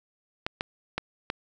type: clicks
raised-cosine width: 0.3 ms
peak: -12 dBFS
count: 4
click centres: 0.465 / 0.609 / 0.98 / 1.301 s
effects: none